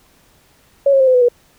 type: tone with pitch steps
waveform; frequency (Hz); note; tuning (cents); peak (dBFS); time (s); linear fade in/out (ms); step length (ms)
sine; 557 / 541.5 / 526.3 / 511.7 / 497.4 / 483.5; C#5 / C#5 / C5 / C5 / B4 / B4; +8 / -41 / +10 / -39 / +12 / -37; -8; 0.86-1.286; 5; 71
effects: pink hiss -53 dBFS RMS until 1.58 s